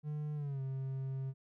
triangle tone with pitch glide, 150 to 133.63 Hz, D3 to C3, +37 to +37 cents, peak -34 dBFS, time 0.03-1.34 s, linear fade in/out 50 ms, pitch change -200 cents, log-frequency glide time 0.35-0.61 s, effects none

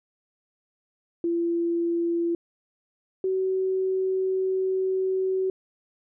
sine tone pair in turn, 339.8 / 377.6 Hz, F4 / F#4, -47 / +35 cents, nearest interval major second, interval 182 cents, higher second, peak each -22 dBFS, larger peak neither, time 1.24-2.35 / 3.24-5.5 s, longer second, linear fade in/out 2 ms, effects none

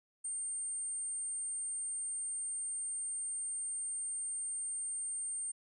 sine tone, 8730 Hz, C#9, 28 cents flat, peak -36 dBFS, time 0.24-5.52 s, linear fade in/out 10 ms, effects none

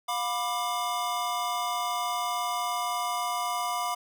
square chord, B diminished, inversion second, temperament just, 711.2 / 987.8 / 1185.3 Hz, F5 / B5 / D6, +31 / 0 / +16 cents, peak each -33 dBFS, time 0.08-3.95 s, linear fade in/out 10 ms, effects none

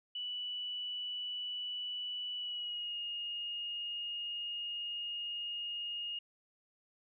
sine tone with pitch glide, 2960 to 2853 Hz, F#7 to F7, 0 to +36 cents, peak -37 dBFS, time 0.15-6.19 s, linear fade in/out 5 ms, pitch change -64 cents, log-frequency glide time 2.36-2.98 s, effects none

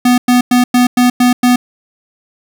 square tone bursts, 246.9 Hz, B3, in tune, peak -7 dBFS, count 7, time 0.05-1.56 s, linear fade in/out 5 ms, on 130 ms, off 100 ms, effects none

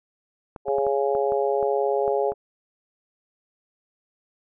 clicks, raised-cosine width 1 ms, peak -22 dBFS, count 9, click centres 0.562 / 0.683 / 0.784 / 0.867 / 1.151 / 1.321 / 1.628 / 2.079 / 2.32 s
harmonic tone, 138.59 Hz, C#3, in tune, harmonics 3 / 4 / 5 / 6, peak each -23 / -25 / -28 / -29 dBFS, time 0.65-2.34 s, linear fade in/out 50 ms
effects none

